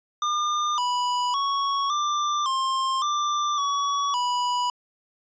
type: tone with pitch steps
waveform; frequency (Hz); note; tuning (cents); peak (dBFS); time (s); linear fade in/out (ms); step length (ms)
square; 1205 / 984 / 1112 / 1184 / 1059 / 1183 / 1130 / 982; D6 / B5 / C#6 / D6 / C6 / D6 / C#6 / B5; +44 / -7 / +5 / +14 / +21 / +12 / +33 / -10; -23; 0.22-4.7; 2; 560
effects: resampled to 16000 Hz